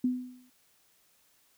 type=tone with exponential decay; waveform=sine; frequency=251.1 Hz; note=B3; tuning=29 cents sharp; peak=-22 dBFS; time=0.04-0.5 s; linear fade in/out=5 ms; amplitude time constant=99 ms; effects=white hiss -67 dBFS RMS until 1.57 s